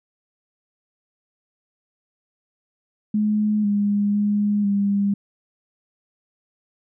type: tone with pitch steps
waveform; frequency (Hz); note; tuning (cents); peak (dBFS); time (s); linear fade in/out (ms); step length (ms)
sine; 211.5 / 204.2 / 206.4 / 200.7; G#3 / G#3 / G#3 / G3; +32 / -29 / -10 / +41; -17; 3.14-5.14; 5; 500
effects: none